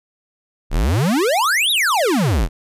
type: exponential two-way sweep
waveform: square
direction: up then down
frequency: 30.87 to 3920 to 35.13 Hz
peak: -15 dBFS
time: 0.7-2.49 s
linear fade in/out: 50 ms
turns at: 1.71 s
effects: resampled to 32000 Hz